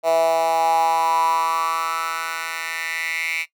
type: tone with high-pass filter sweep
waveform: 10% pulse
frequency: 164 Hz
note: E3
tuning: 9 cents flat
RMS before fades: -21 dBFS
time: 0.03-3.46 s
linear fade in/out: 50 ms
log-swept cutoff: 620 to 2300 Hz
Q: 6.7
effects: noise-tail reverb RT60 0.1 s tail -18 dB re dry